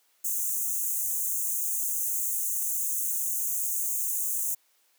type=high-pass noise; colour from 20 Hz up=white; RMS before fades=-29 dBFS; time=0.24-4.55 s; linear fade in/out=10 ms; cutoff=6200 Hz; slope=96 dB/octave; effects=white hiss -67 dBFS RMS until 4.98 s + high-pass 400 Hz 12 dB/octave